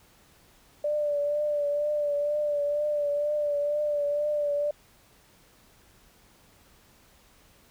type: tone with vibrato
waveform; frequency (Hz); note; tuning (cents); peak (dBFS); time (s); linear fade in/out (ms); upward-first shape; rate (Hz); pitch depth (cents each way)
sine; 587.3; D5; 0; -24; 0.84-4.71; 5; triangle; 2.1; 37
effects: pink hiss -59 dBFS RMS until 7.7 s